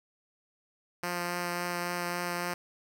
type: tone with vibrato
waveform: 5% pulse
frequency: 175.5 Hz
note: F3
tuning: 9 cents sharp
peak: -20 dBFS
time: 1.03-2.54 s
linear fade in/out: 5 ms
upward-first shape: triangle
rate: 3.6 Hz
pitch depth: 11 cents each way
effects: none